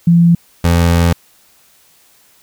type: tone pair in turn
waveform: sine / 25% pulse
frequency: 170.3 / 85.15 Hz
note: F3 / F2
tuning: -43 / -43 cents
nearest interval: octave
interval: 1200 cents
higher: first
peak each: -5 dBFS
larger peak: neither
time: 0.07-0.35 / 0.64-1.13 s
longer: second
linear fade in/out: 5 ms
effects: white hiss -50 dBFS RMS until 2.42 s